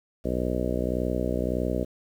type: harmonic tone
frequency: 61.7 Hz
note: B1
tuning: 1 cent flat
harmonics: 1 / 2 / 3 / 4 / 5 / 6 / 7 / 8 / 9 / 10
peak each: -31 / -35 / -33 / -32 / -34 / -34 / -36 / -34 / -35 / -35 dBFS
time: 0.24-1.85 s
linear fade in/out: 20 ms
effects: 9-bit